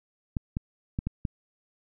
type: clicks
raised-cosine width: 5 ms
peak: -16 dBFS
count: 5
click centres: 0.368 / 0.569 / 0.989 / 1.07 / 1.252 s
effects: none